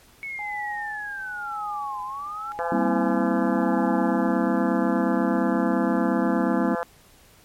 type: linear two-way sweep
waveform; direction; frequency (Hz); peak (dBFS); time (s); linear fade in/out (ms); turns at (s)
sine; down then up; 2217 to 1007 to 1370; -30; 0.23-2.52; 0; 2.02
type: tone with tremolo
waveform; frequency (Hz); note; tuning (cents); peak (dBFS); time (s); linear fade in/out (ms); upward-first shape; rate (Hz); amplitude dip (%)
sine; 832; G#5; +3; -29; 0.39-4.33; 0; sine; 0.93; 80
type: harmonic tone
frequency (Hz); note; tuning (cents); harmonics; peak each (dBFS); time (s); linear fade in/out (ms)
170.3; F3; -43; 3 / 4 / 5 / 6 / 7 / 8 / 9 / 10; -29 / -31 / -33 / -35 / -36 / -37 / -38 / -39; 2.59-6.83; 0
type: chord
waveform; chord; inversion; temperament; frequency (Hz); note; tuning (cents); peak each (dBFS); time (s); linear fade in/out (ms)
sine; C dominant seventh; second; equal; 196 / 233.1 / 261.6 / 329.6; G3 / Bb3 / C4 / E4; 0 / 0 / 0 / 0; -26; 2.72-6.75; 2
effects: pink hiss -54 dBFS RMS until 7.44 s + MP3 64 kbps